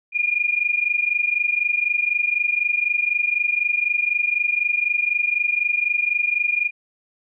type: tone pair together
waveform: sine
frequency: 2414 / 2438 Hz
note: D7 / D#7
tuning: +47 / -36 cents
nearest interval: unison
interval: 17 cents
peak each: -21 dBFS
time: 0.12-6.71 s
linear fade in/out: 50 ms
effects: none